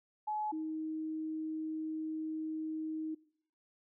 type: tone pair in turn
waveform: sine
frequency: 851 / 314.6 Hz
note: G#5 / D#4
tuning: +42 / +19 cents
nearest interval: octave + perfect fourth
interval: 1723 cents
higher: first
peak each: -33 / -35 dBFS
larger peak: first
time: 0.27-0.52 / 0.52-3.15 s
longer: second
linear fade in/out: 10 ms
effects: noise-tail reverb RT60 0.6 s tail -21 dB re dry